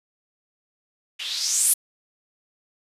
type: noise with low-pass filter sweep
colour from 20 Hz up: violet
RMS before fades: -23 dBFS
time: 1.19-1.74 s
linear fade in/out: 10 ms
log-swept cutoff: 2800 to 11000 Hz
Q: 3.9
effects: resampled to 32000 Hz